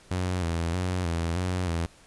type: tone with vibrato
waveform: sawtooth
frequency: 87.31 Hz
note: F2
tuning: in tune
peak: -22 dBFS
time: 0.11-1.86 s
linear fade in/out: 0 ms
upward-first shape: square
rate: 1.6 Hz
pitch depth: 73 cents each way
effects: pink hiss -55 dBFS RMS until 2.06 s + resampled to 24000 Hz